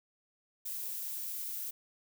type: noise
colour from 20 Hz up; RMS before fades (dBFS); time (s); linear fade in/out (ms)
violet; -39; 0.65-1.71; 10
effects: none